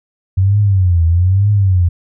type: tone with vibrato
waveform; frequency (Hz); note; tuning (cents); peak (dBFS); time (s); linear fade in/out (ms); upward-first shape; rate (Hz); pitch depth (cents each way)
sine; 92.5; F#2; 0; -8; 0.37-1.89; 10; triangle; 1.1; 220
effects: none